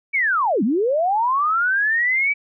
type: linear two-way sweep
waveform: sine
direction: down then up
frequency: 2311 to 189.2 to 2311 Hz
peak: -16 dBFS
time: 0.13-2.34 s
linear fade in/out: 20 ms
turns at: 0.63 s
effects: none